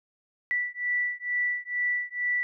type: beating tone pair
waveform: sine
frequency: 1963 / 1965.2 Hz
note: B6 / B6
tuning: -11 / -9 cents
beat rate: 2.2 Hz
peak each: -29 dBFS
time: 0.51-2.43 s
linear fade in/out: 0 ms
effects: none